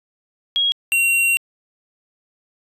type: tone pair in turn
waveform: sine / square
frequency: 3295 / 2747 Hz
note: G#7 / F7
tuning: -14 / -29 cents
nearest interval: minor third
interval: 315 cents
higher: first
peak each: -15 dBFS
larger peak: neither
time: 0.56-0.72 / 0.92-1.37 s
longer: second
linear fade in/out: 0 ms
effects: resampled to 32000 Hz